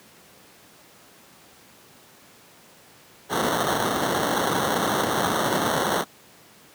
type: noise with sample-and-hold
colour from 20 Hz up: violet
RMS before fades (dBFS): -23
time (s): 3.29-6.05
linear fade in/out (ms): 50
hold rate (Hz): 2450
effects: pink hiss -51 dBFS RMS until 6.74 s + high-pass 150 Hz 12 dB/octave